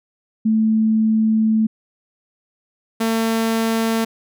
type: tone pair in turn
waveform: sine / sawtooth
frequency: 219.6 / 225 Hz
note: A3 / A3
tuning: -3 / +39 cents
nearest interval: unison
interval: 42 cents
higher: second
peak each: -13 dBFS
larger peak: neither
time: 0.45-1.67 / 3-4.05 s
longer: first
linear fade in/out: 10 ms
effects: none